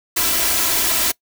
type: noise with comb filter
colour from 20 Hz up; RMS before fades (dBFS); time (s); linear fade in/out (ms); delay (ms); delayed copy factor
white; -18; 0.16-1.12; 10; 3; +0.6
effects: noise-tail reverb RT60 0.1 s tail -23 dB re dry